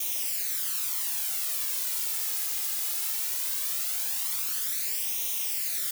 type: noise with flanger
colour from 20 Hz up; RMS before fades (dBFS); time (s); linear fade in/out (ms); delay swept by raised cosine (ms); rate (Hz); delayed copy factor
blue; -30; 0-5.91; 5; 0.32 to 2.42; 0.19; +0.65
effects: none